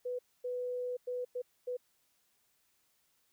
sine tone bursts at uneven times, 495.8 Hz, B4, 7 cents sharp, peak -34 dBFS, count 5, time 0.05-0.19 / 0.44-0.97 / 1.07-1.25 / 1.35-1.42 / 1.67-1.77 s, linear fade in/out 10 ms, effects white hiss -74 dBFS RMS until 3.32 s

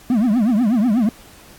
triangle tone with vibrato, 227.9 Hz, A#3, 39 cents flat, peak -11 dBFS, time 0.1-1.09 s, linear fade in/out 2 ms, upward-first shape triangle, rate 8.2 Hz, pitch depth 270 cents each way, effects pink hiss -45 dBFS RMS until 1.58 s + AAC 64 kbps

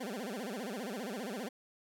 20% pulse tone with vibrato, 224.7 Hz, A3, 37 cents sharp, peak -33 dBFS, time 0-1.49 s, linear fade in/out 10 ms, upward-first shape sine, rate 15 Hz, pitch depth 280 cents each way, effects none

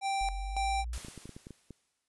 square tone with tremolo, 784 Hz, G5, in tune, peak -30 dBFS, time 0.01-0.85 s, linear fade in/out 50 ms, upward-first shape square, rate 1.8 Hz, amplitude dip 75%
sine linear sweep, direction up, 42 to 60.9 Hz, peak -34 dBFS, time 0.21-0.98 s, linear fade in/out 0 ms
white noise with exponential decay, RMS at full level -43 dBFS, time 0.93-2.08 s, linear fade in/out 2 ms, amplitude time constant 250 ms
clicks, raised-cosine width 3 ms, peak -32 dBFS, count 9, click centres 1.048 / 1.084 / 1.177 / 1.256 / 1.293 / 1.365 / 1.469 / 1.507 / 1.707 s
effects resampled to 24000 Hz

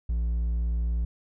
sine tone with hard clipping, 58.1 Hz, A#1, 5 cents flat, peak -25 dBFS, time 0.09-1.05 s, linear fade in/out 5 ms, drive 3 dB, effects none

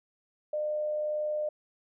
sine tone with amplitude modulation, 604 Hz, D5, 48 cents sharp, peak -27 dBFS, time 0.53-1.49 s, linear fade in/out 5 ms, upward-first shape sine, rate 81.9 Hz, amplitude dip 25%, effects none

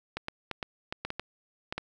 clicks, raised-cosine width 0.3 ms, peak -17 dBFS, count 10, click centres 0.17 / 0.284 / 0.513 / 0.628 / 0.925 / 1.05 / 1.104 / 1.196 / 1.725 / 1.78 s, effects 9-bit

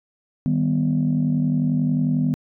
sine chord, Eb augmented, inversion none, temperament equal, 155.56 / 196 / 246.9 Hz, Eb3 / G3 / B3, 0 / 0 / 0 cents, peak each -20 / -25 / -20 dBFS, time 0.46-2.34 s, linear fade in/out 0 ms, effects tanh soft clip ceiling -11 dBFS

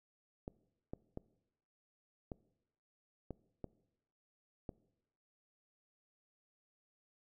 clicks, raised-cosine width 2 ms, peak -29 dBFS, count 7, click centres 0.479 / 0.935 / 1.174 / 2.318 / 3.307 / 3.643 / 4.692 s, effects noise-tail reverb RT60 0.9 s tail -21 dB re dry

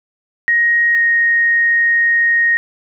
sine tone pair in turn, 1879 / 1866 Hz, A#6 / A#6, +13 / +1 cents, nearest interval unison, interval 12 cents, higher first, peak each -10 dBFS, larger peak neither, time 0.48-0.95 / 0.95-2.57 s, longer second, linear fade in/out 0 ms, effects none

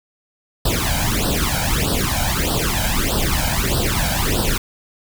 pink noise with flanger, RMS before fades -19 dBFS, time 0.65-4.58 s, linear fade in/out 5 ms, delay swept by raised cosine 0.22 to 1.32 ms, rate 1.6 Hz, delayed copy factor +0.95, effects none

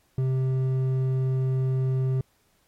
sine tone with hard clipping, 130.81 Hz, C3, in tune, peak -23 dBFS, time 0.18-2.21 s, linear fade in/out 2 ms, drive 6 dB, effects pink hiss -66 dBFS RMS until 2.67 s + MP3 64 kbps

